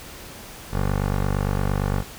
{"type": "tone with low-pass filter", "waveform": "15% pulse", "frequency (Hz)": 48.76, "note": "G1", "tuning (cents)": -8, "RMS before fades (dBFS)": -23, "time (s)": [0.71, 2.04], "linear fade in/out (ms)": 50, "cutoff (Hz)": 1400, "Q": 1.3, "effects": ["pink hiss -40 dBFS RMS until 2.18 s"]}